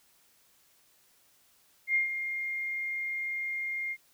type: tone with ADSR envelope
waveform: sine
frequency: 2121 Hz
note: C7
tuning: 23 cents sharp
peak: -22 dBFS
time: 1.87-3.97 s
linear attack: 79 ms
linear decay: 130 ms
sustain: -9 dB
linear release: 55 ms
effects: white hiss -65 dBFS RMS until 4.13 s